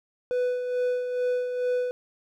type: tone with tremolo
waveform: triangle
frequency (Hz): 496.6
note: B4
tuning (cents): +9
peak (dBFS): -20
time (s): 0.31-1.91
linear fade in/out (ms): 0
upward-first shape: sine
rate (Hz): 2.3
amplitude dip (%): 50
effects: none